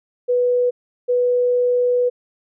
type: tone pair in turn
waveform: sine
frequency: 492.2 / 492.2 Hz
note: B4 / B4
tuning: -6 / -6 cents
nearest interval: unison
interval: 0 cents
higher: neither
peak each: -14 / -14 dBFS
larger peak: neither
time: 0.28-0.71 / 1.08-2.1 s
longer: second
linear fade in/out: 20 ms
effects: none